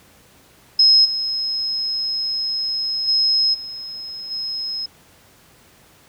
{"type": "tone with level steps", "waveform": "sine", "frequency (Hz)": 5140, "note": "E8", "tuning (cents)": -45, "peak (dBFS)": [-9, -20, -14, -29, -23], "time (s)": [0.79, 4.86], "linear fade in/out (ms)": 5, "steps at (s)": [1.04, 3.07, 3.53, 4.3], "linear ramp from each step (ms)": 20, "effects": ["pink hiss -51 dBFS RMS until 6.08 s", "high-pass 60 Hz 12 dB/octave"]}